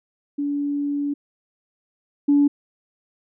sine tone pair in turn, 286.9 / 286.9 Hz, D4 / D4, -40 / -40 cents, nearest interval unison, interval 0 cents, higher neither, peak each -21 / -12 dBFS, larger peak second, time 0.38-1.14 / 2.28-2.48 s, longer first, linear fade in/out 10 ms, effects tanh soft clip ceiling -8 dBFS

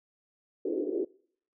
white band-pass noise, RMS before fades -31 dBFS, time 0.65-1.05 s, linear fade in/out 5 ms, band 310 to 430 Hz, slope 48 dB/octave, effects noise-tail reverb RT60 0.6 s tail -24 dB re dry

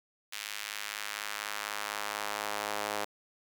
sawtooth tone with high-pass filter sweep, 104.1 Hz, G#2, 5 cents sharp, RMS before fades -37 dBFS, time 0.32-3.05 s, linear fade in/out 10 ms, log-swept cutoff 2400 to 610 Hz, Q 1, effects none

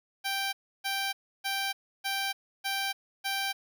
10% pulse tone bursts, 784 Hz, G5, in tune, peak -21 dBFS, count 6, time 0.24-3.53 s, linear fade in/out 20 ms, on 290 ms, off 310 ms, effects none

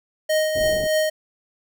square tone with tremolo, 622.3 Hz, D#5, in tune, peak -17 dBFS, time 0.29-1.1 s, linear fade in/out 10 ms, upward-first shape triangle, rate 3.3 Hz, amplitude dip 50%
pink low-pass noise, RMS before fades -32 dBFS, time 0.55-0.87 s, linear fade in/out 5 ms, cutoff 800 Hz, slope 96 dB/octave
effects none

